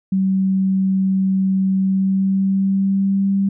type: tone with pitch glide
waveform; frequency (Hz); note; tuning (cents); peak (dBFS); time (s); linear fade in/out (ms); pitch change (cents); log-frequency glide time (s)
sine; 191 to 196.26; G3 to G3; -45 to +2; -14; 0.12-3.49; 5; +47; 1.77-3.32
effects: none